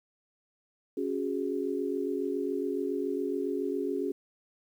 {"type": "chord", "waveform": "sine", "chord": "C# suspended fourth", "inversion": "none", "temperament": "equal with one note detuned", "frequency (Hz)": [277.2, 368.1, 415.3], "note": ["C#4", "F#4", "G#4"], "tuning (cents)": [0, -9, 0], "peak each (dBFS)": -33, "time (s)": [0.97, 4.12], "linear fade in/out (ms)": 5, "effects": ["10-bit"]}